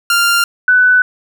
sawtooth / sine tone pair in turn, 1394 / 1495.9 Hz, F6 / F#6, -4 / +19 cents, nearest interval minor second, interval 123 cents, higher second, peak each -6 dBFS, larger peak neither, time 0.1-0.44 / 0.68-1.02 s, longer neither, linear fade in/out 2 ms, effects none

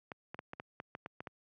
clicks, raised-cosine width 0.5 ms, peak -27 dBFS, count 10, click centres 0.118 / 0.345 / 0.391 / 0.534 / 0.599 / 0.801 / 0.951 / 1.061 / 1.205 / 1.272 s, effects high-pass 100 Hz 12 dB/octave

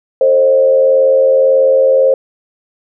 sine tone with frequency modulation, 531 Hz, C5, 25 cents sharp, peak -6 dBFS, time 0.21-2.14 s, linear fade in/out 2 ms, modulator 81.8 Hz, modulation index 0.61, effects none

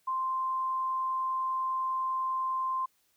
sine tone, 1045 Hz, C6, 2 cents flat, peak -28 dBFS, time 0.07-2.86 s, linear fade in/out 10 ms, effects white hiss -71 dBFS RMS until 3.16 s

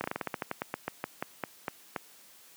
slowing click train, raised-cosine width 0.5 ms, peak -16 dBFS, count 18, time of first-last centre 0.01-1.962 s, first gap 30 ms, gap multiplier 1.15, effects white hiss -56 dBFS RMS until 2.56 s + high-pass 150 Hz 12 dB/octave

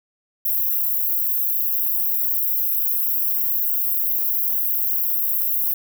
white high-pass noise, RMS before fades -21 dBFS, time 0.45-5.74 s, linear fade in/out 5 ms, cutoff 12000 Hz, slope 96 dB/octave, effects none

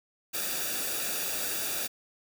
white noise with comb filter, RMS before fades -32 dBFS, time 0.33-1.88 s, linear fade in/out 20 ms, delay 0.96 ms, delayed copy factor -0.65, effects none

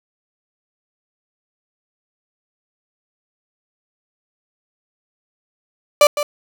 35% pulse tone with echo, 587.3 Hz, D5, in tune, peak -5 dBFS, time 6.01-6.07 s, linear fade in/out 2 ms, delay 160 ms, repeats 1, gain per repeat -11 dB, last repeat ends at 6.23 s, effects none

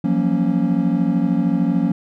triangle chord, Gb major seventh, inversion third, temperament equal with one note detuned, 171.71 / 185 / 233.1 / 277.2 Hz, F3 / Gb3 / Bb3 / Db4, -29 / 0 / 0 / 0 cents, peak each -19 dBFS, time 0.04-1.92 s, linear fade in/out 5 ms, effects none

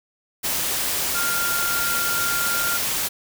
sine tone in noise, 1396.9 Hz, F6, in tune, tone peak -24 dBFS, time 1.14-2.78 s, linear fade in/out 20 ms, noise white, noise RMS -24 dBFS, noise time 0.43-3.09 s, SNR -3 dB, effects none

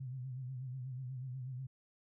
sine tone with vibrato, 128.7 Hz, C3, 28 cents flat, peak -40 dBFS, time 0-1.67 s, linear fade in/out 10 ms, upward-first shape sine, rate 8.2 Hz, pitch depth 76 cents each way, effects none

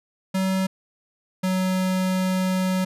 square tone pair in turn, 189.5 / 186.24 Hz, F#3 / F#3, +42 / +12 cents, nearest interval unison, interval 30 cents, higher first, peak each -21 dBFS, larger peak neither, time 0.34-0.67 / 1.43-2.85 s, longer second, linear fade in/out 10 ms, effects resampled to 32000 Hz

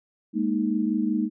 sine chord, Ab suspended second, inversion none, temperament equal, 207.7 / 233.1 / 311.1 Hz, Ab3 / Bb3 / Eb4, 0 / 0 / 0 cents, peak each -26 dBFS, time 0.33-1.3 s, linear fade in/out 50 ms, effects none

